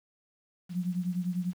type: beating tone pair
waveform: sine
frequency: 177.2 / 187.2 Hz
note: F3 / F#3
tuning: +25 / +20 cents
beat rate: 10 Hz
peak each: -30 / -34 dBFS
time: 0.69-1.54 s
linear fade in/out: 50 ms
effects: 9-bit